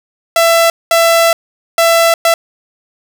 sawtooth tone bursts at uneven times, 668 Hz, E5, 23 cents sharp, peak -3 dBFS, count 4, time 0.36-0.7 / 0.91-1.33 / 1.78-2.14 / 2.25-2.34 s, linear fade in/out 2 ms, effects none

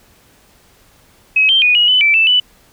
sine tone with pitch steps, 2552 / 3143 / 2469 / 2899 / 3009 / 2326 / 2646 / 2981 Hz, D#7 / G7 / D#7 / F#7 / F#7 / D7 / E7 / F#7, +43 / +4 / -14 / -36 / +28 / -17 / +6 / +12 cents, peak -8 dBFS, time 1.36-2.4 s, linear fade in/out 5 ms, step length 130 ms, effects pink hiss -50 dBFS RMS until 2.72 s

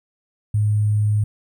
sine tone with sample-and-hold, 105.2 Hz, G#2, 23 cents sharp, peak -15 dBFS, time 0.54-1.24 s, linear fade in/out 5 ms, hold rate 8820 Hz, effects none

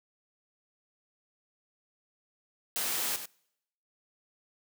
white noise with echo, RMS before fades -32 dBFS, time 2.76-3.16 s, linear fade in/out 0 ms, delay 96 ms, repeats 1, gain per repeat -9 dB, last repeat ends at 3.256 s, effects noise-tail reverb RT60 0.8 s tail -26 dB re dry + high-pass 200 Hz 12 dB/octave

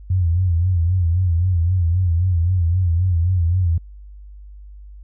sine tone with vibrato, 87.9 Hz, F2, 12 cents sharp, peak -14 dBFS, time 0.1-3.78 s, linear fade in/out 5 ms, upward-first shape sine, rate 3.8 Hz, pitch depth 110 cents each way, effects added 50 Hz sine -36 dBFS peak until 5.03 s

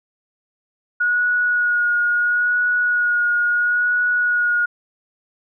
sine tone with vibrato, 1450 Hz, F#6, 35 cents flat, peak -15 dBFS, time 1-4.66 s, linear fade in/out 10 ms, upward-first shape sine, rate 0.74 Hz, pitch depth 17 cents each way, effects none

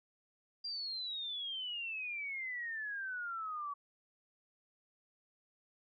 sine exponential sweep, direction down, 4803 to 1128 Hz, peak -38 dBFS, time 0.64-3.74 s, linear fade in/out 10 ms, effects none

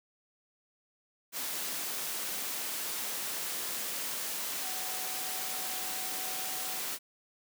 sine tone in noise, 750 Hz, F#5, 23 cents sharp, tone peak -46 dBFS, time 4.6-6.82 s, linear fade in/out 50 ms, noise white, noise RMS -36 dBFS, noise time 1.32-6.99 s, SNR -13 dB, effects high-pass 200 Hz 12 dB/octave

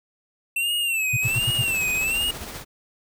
square tone with vibrato, 2677 Hz, E7, 26 cents sharp, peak -22 dBFS, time 0.56-2.31 s, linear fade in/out 5 ms, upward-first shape sine, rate 1.3 Hz, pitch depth 120 cents each way
sine tone bursts, 120 Hz, B2, 49 cents flat, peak -20 dBFS, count 5, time 1.13-1.622 s, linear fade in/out 10 ms, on 40 ms, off 73 ms
pink noise with tremolo, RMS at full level -34 dBFS, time 1.21-2.65 s, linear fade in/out 50 ms, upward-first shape square, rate 15 Hz, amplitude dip 30%
effects none

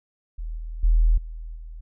sine tone with level steps, 40.27 Hz, E1, 40 cents flat, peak -28 / -30 / -14 / -32 / -35 dBFS, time 0.38-1.81 s, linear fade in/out 10 ms, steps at 0.57 / 0.83 / 1.17 / 1.55 s, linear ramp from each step 10 ms, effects none

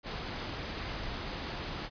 pink noise, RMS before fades -38 dBFS, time 0.03-1.9 s, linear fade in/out 50 ms, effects resampled to 11025 Hz

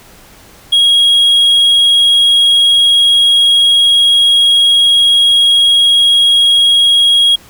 triangle tone, 3293 Hz, G#7, 15 cents flat, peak -4 dBFS, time 0.72-7.36 s, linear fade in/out 10 ms, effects pink hiss -40 dBFS RMS until 7.49 s

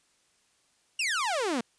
sawtooth exponential sweep, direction down, 2900 to 219.1 Hz, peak -23 dBFS, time 0.99-1.61 s, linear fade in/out 5 ms, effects white hiss -68 dBFS RMS until 1.78 s + resampled to 22050 Hz

